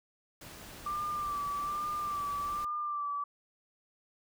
pink noise, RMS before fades -48 dBFS, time 0.41-2.65 s, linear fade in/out 5 ms
sine tone with vibrato, 1177 Hz, D6, 3 cents sharp, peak -32 dBFS, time 0.86-3.24 s, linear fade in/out 5 ms, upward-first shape sine, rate 1.2 Hz, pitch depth 39 cents each way
effects none

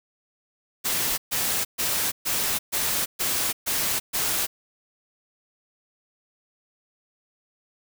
white noise bursts, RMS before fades -25 dBFS, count 8, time 0.84-4.47 s, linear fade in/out 20 ms, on 340 ms, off 130 ms, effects none

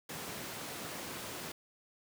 pink high-pass noise, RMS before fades -43 dBFS, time 0.09-1.52 s, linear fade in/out 5 ms, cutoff 150 Hz, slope 12 dB/octave, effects none

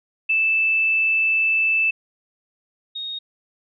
sine tone pair in turn, 2637 / 3729 Hz, E7 / A#7, 0 / 0 cents, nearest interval tritone, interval 600 cents, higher second, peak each -16 / -27 dBFS, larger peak first, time 0.29-1.91 / 2.95-3.19 s, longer first, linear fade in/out 10 ms, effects none

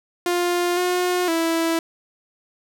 sawtooth tone with pitch steps, 351.8 / 359.6 / 329.6 Hz, F4 / F#4 / E4, +13 / -49 / 0 cents, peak -15 dBFS, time 0.26-1.79 s, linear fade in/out 2 ms, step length 510 ms, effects none

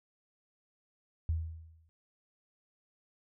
sine tone with exponential decay, 81 Hz, E2, 30 cents flat, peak -26 dBFS, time 1.29-1.89 s, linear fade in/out 0 ms, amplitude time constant 130 ms, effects none

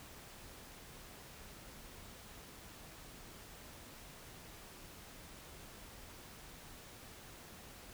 silence, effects pink hiss -54 dBFS RMS until 7.93 s

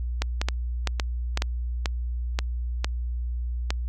clicks, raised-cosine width 0.2 ms, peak -8 dBFS, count 11, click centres 0.22 / 0.415 / 0.486 / 0.873 / 0.998 / 1.374 / 1.421 / 1.858 / 2.389 / 2.845 / 3.705 s, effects added 60 Hz sine -26 dBFS peak until 3.88 s

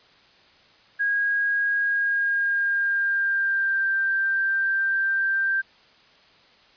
sine tone with pitch glide, 1639 to 1575.9 Hz, G#6 to G6, -23 to +9 cents, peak -20 dBFS, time 0.99-5.62 s, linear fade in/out 20 ms, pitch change -68 cents, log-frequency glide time 1.78-3.9 s, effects white hiss -55 dBFS RMS until 6.76 s + resampled to 11025 Hz

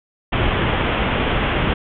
pink low-pass noise, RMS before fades -19 dBFS, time 0.32-1.74 s, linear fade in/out 10 ms, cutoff 3400 Hz, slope 96 dB/octave, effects none

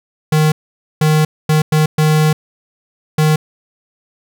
square tone bursts at uneven times, 154.5 Hz, D#3, 12 cents flat, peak -10 dBFS, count 6, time 0.32-0.52 / 1.01-1.25 / 1.49-1.62 / 1.72-1.86 / 1.98-2.33 / 3.18-3.36 s, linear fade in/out 5 ms, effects none

